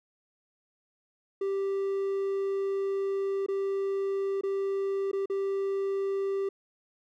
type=tone with dropouts; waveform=triangle; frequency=392 Hz; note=G4; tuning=in tune; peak=-25 dBFS; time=1.41-6.49 s; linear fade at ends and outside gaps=5 ms; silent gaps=3.463-3.484 / 4.411-4.434 / 5.115-5.13 / 5.258-5.298 s; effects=none